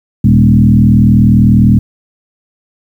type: tone with frequency modulation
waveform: sine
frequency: 161.9 Hz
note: E3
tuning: 31 cents flat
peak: -3 dBFS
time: 0.24-1.79 s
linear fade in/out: 5 ms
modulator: 39.9 Hz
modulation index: 2.1
effects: 7-bit